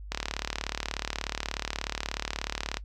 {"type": "click train", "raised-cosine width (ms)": 0.2, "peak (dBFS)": -12, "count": 98, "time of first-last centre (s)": [0.12, 2.77], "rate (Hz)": 36.6, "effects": ["noise-tail reverb RT60 0.1 s tail -19 dB re dry", "added 50 Hz sine -39 dBFS peak until 2.84 s"]}